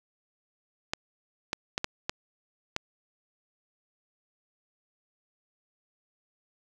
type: clicks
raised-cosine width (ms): 0.2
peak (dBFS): -11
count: 6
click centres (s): 0.935 / 1.531 / 1.779 / 1.844 / 2.095 / 2.764
effects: none